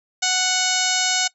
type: harmonic tone with a mistuned harmonic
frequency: 740 Hz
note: F#5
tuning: in tune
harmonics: 1 / 2 / 3 / 4 / 5 / 6 / 7 / 8 / 9 / 10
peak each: -27 / -27 / -27 / -27 / -27 / -27 / -27 / -27 / -27 / -27 dBFS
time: 0.22-1.28 s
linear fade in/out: 10 ms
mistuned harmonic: 6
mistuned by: -41 cents
effects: noise-tail reverb RT60 0.1 s tail -21 dB re dry